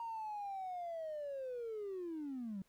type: linear sweep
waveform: triangle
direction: down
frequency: 935 to 184.7 Hz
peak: -37 dBFS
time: 0-2.62 s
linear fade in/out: 2 ms
effects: tanh soft clip ceiling -37 dBFS + pink hiss -75 dBFS RMS until 2.68 s